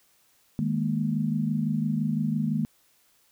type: chord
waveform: sine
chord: D# suspended fourth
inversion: none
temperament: just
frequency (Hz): 155.56 / 207.4 / 233.3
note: D#3 / G#3 / A#3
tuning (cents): 0 / -2 / +2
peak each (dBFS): -28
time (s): 0.59-2.65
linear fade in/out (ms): 0
effects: white hiss -64 dBFS RMS until 3.31 s